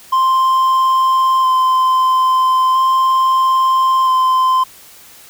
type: tone with vibrato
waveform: triangle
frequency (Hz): 1041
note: C6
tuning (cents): -9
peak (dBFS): -8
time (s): 0.12-4.64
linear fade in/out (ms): 10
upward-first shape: square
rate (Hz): 0.38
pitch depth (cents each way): 10
effects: white hiss -41 dBFS RMS until 5.29 s